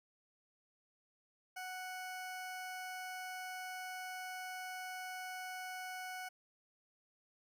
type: tone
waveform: 20% pulse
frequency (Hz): 740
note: F#5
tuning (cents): 0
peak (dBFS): -38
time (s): 1.56-6.29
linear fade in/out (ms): 10
effects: none